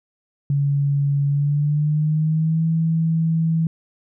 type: tone with pitch glide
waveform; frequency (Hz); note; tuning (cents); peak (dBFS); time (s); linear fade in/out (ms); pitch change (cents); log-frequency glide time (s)
sine; 141.6 to 162.66; C#3 to E3; +37 to -23; -16; 0.5-3.67; 2; +240; 1.27-2.65
effects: none